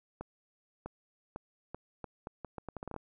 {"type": "accelerating click train", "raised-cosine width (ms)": 1, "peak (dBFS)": -26, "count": 15, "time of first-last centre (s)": [0.21, 2.963], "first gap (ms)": 650, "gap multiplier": 0.77, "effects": []}